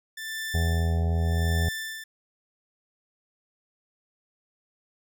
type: tone with tremolo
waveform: sawtooth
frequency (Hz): 1770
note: A6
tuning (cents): +10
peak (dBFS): -27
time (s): 0.17-2.04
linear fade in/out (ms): 5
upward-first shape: sine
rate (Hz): 0.83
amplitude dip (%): 95
type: harmonic tone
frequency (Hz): 83.1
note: E2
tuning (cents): +15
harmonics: 1 / 2 / 3 / 5 / 6 / 7 / 8 / 9 / 10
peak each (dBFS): -22 / -31 / -42 / -38 / -46 / -45 / -42 / -41 / -50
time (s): 0.54-1.69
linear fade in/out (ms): 5
effects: none